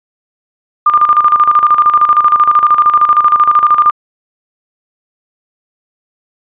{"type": "tone with tremolo", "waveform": "sine", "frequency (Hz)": 1200, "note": "D6", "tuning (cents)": 37, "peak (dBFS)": -3, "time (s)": [0.86, 3.91], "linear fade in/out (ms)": 5, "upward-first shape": "square", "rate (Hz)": 13, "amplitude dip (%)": 65, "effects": ["resampled to 8000 Hz"]}